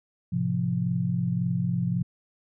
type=chord; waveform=sine; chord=F major; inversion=first; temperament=just; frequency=109.13 / 130.96 / 174.61 Hz; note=A2 / C3 / F3; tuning=-14 / +2 / 0 cents; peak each=-31 / -28 / -26 dBFS; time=0.32-2.03 s; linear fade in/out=10 ms; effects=none